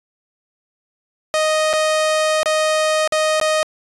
sawtooth tone with dropouts, 622.3 Hz, D#5, in tune, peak -11 dBFS, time 1.34-3.63 s, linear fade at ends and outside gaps 0 ms, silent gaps 1.73-1.736 / 2.431-2.459 / 3.075-3.123 / 3.4-3.413 s, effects resampled to 24000 Hz

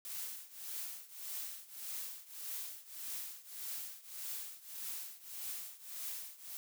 blue noise with tremolo, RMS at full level -41 dBFS, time 0.05-6.57 s, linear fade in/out 0 ms, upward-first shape triangle, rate 1.7 Hz, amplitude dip 90%, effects none

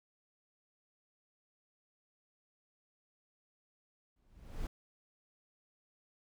brown noise with exponential growth, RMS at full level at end -35 dBFS, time 4.16-4.67 s, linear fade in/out 5 ms, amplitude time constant 110 ms, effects none

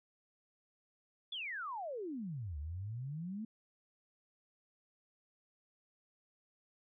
sine exponential two-way sweep, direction down then up, 3536 to 70.4 to 228.1 Hz, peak -39 dBFS, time 1.32-3.45 s, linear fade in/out 5 ms, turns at 2.58 s, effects none

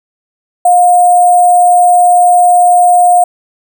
sine tone with sample-and-hold, 711 Hz, F5, 31 cents sharp, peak -3 dBFS, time 0.65-3.24 s, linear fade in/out 5 ms, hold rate 8820 Hz, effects none

